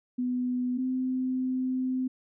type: tone pair in turn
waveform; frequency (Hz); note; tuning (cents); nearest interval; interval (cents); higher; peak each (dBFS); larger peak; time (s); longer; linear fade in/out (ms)
sine; 249.2 / 257.2; B3 / C4; +16 / -30; minor second; 54; second; -26; neither; 0.18-0.78 / 0.78-2.08; second; 10
effects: none